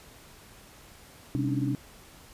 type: tone cluster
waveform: sine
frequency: 129.1 / 200.3 / 270.6 / 288 / 309.7 Hz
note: C3 / G3 / C#4 / D4 / D#4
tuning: -23 / +38 / -42 / -34 / -8 cents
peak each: -29 / -37 / -33 / -30 / -36 dBFS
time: 1.35-1.75 s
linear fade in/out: 0 ms
effects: pink hiss -52 dBFS RMS until 2.33 s + resampled to 32000 Hz